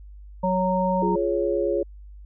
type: harmonic tone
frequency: 185 Hz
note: F#3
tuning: in tune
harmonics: 1 / 3 / 5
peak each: -24 / -24 / -24 dBFS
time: 0.43-1.16 s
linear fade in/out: 10 ms
type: chord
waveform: sine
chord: Db major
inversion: first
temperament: just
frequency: 346.5 / 415.8 / 554.4 Hz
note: F4 / Ab4 / Db5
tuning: -14 / +2 / 0 cents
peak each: -25 dBFS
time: 1.02-1.83 s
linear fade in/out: 5 ms
effects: added 50 Hz sine -40 dBFS peak until 2.25 s